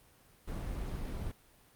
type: noise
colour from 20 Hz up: brown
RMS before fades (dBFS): -38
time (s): 0.47-1.32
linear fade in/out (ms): 10
effects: pink hiss -63 dBFS RMS until 1.75 s + Opus 32 kbps